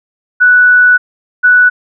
sine tone pair in turn, 1480 / 1480 Hz, F#6 / F#6, 0 / 0 cents, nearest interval unison, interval 0 cents, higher neither, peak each -3 dBFS, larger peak neither, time 0.4-0.98 / 1.43-1.7 s, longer first, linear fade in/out 20 ms, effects none

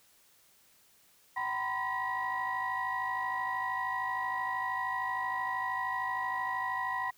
sine tone cluster, 765 / 967 / 1020 / 1919 Hz, G5 / B5 / C6 / A#6, -42 / -37 / -44 / +50 cents, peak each -38 / -37 / -34 / -35 dBFS, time 1.36-7.11 s, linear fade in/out 10 ms, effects tanh soft clip ceiling -24 dBFS + white hiss -64 dBFS RMS until 7.17 s

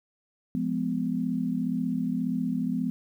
sine chord, F diminished, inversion none, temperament just, 174.61 / 209.5 / 251.4 Hz, F3 / Ab3 / Cb4, 0 / +15 / +31 cents, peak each -31 / -31 / -28 dBFS, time 0.55-2.9 s, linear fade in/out 0 ms, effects 10-bit

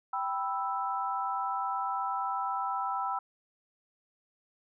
sine chord, E minor, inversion first, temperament equal, 784 / 987.8 / 1318.5 Hz, G5 / B5 / E6, 0 / 0 / 0 cents, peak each -34 dBFS, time 0.13-3.19 s, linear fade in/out 5 ms, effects none

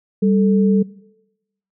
sine tone pair together, 196 / 439.7 Hz, G3 / A4, 0 / -1 cents, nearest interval octave + major second, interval 1399 cents, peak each -13 / -19 dBFS, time 0.22-0.83 s, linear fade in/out 10 ms, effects noise-tail reverb RT60 0.9 s tail -20 dB re dry

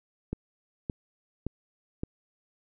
click train, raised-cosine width 3 ms, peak -18 dBFS, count 4, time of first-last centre 0.33-2.035 s, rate 1.76 Hz, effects none

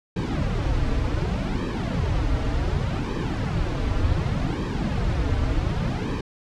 brown noise with flanger, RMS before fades -24 dBFS, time 0.16-6.21 s, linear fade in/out 5 ms, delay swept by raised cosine 1.4 to 5.6 ms, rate 0.67 Hz, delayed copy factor -0.75, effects low-pass 5000 Hz 12 dB/octave

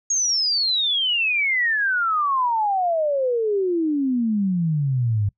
sine exponential sweep, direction down, 6645 to 98.4 Hz, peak -18 dBFS, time 0.1-5.29 s, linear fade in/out 5 ms, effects noise-tail reverb RT60 0.1 s tail -23 dB re dry

